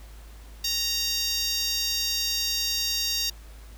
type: tone with high-pass filter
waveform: 10% pulse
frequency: 930 Hz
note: A#5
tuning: 4 cents flat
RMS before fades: -27 dBFS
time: 0.64-3.3 s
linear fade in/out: 5 ms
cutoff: 4500 Hz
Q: 1.5
effects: added 53 Hz sine -42 dBFS peak until 3.77 s + pink hiss -53 dBFS RMS until 3.77 s